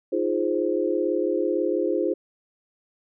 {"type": "chord", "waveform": "sine", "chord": "F minor seventh", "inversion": "third", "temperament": "equal", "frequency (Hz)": [311.1, 349.2, 415.3, 523.3], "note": ["Eb4", "F4", "Ab4", "C5"], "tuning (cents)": [0, 0, 0, 0], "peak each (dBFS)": [-28, -25, -27, -27], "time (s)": [0.12, 2.14], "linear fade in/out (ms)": 10, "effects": []}